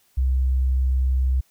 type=tone; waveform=sine; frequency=64.8 Hz; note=C2; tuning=16 cents flat; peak=-17 dBFS; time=0.17-1.41 s; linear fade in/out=10 ms; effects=white hiss -62 dBFS RMS until 1.5 s